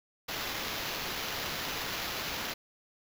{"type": "noise with sample-and-hold", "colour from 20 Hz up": "violet", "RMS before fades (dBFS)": -36, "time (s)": [0.28, 2.54], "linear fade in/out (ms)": 10, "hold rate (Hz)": 8820, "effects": []}